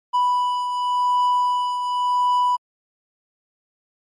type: beating tone pair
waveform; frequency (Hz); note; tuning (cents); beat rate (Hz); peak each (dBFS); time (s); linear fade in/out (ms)
triangle; 987.8 / 988.7; B5 / B5; 0 / +2; 0.9; -16 / -25; 0.13-2.57; 20
effects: MP3 48 kbps